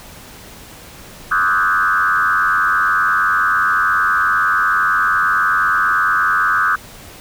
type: tone with frequency modulation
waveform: sine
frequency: 1373 Hz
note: F6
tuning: 30 cents flat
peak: -12 dBFS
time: 1.31-6.76 s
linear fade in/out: 10 ms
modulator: 91.3 Hz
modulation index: 2.5
effects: pink hiss -38 dBFS RMS until 7.2 s